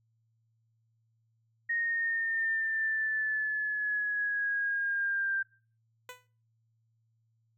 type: linear sweep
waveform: sine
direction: down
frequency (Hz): 1864.7 to 1576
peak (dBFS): -28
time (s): 1.69-5.43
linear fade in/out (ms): 10
type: tone with exponential decay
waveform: 10% pulse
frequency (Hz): 498.5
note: B4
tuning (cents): +16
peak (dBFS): -31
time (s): 6.09-6.27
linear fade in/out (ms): 2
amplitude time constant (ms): 37
effects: noise-tail reverb RT60 0.4 s tail -20 dB re dry + added 113 Hz sine -70 dBFS peak until 7.57 s